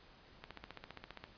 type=click train; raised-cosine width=0.3 ms; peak=-30 dBFS; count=13; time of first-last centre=0.44-1.24 s; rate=15 Hz; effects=pink hiss -61 dBFS RMS until 1.37 s + resampled to 11025 Hz